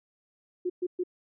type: tone bursts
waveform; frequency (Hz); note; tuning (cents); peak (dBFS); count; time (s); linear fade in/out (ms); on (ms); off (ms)
sine; 360; F#4; -47; -26; 3; 0.65-1.037; 10; 49; 120
effects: none